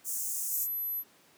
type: high-pass noise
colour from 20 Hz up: pink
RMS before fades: -34 dBFS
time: 0.04-0.68 s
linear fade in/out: 50 ms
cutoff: 6400 Hz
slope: 48 dB/octave
type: tone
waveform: sine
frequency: 12000 Hz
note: F#9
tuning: 23 cents sharp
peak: -31 dBFS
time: 0.49-1.04 s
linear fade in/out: 50 ms
effects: pink hiss -61 dBFS RMS until 1.37 s + high-pass 200 Hz 12 dB/octave